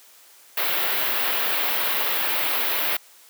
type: band-stop noise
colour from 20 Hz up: white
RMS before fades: -23 dBFS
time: 0.57-2.97 s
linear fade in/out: 5 ms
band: 3700 to 14000 Hz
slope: 24 dB/octave
effects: white hiss -51 dBFS RMS until 3.29 s + high-pass 400 Hz 12 dB/octave